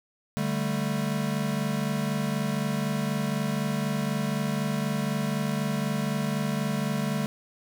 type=chord; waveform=square; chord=D suspended fourth; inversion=none; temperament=equal; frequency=146.83 / 196 / 220 Hz; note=D3 / G3 / A3; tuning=0 / 0 / 0 cents; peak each=-31 dBFS; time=0.37-7.26 s; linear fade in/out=0 ms; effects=none